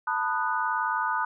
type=chord; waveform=sine; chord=B dominant seventh; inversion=third; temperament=just; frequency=889 / 987.8 / 1234.7 / 1481.6 Hz; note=A5 / B5 / D#6 / F#6; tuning=+18 / 0 / -14 / +2 cents; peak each=-30 dBFS; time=0.07-1.25 s; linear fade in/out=5 ms; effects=none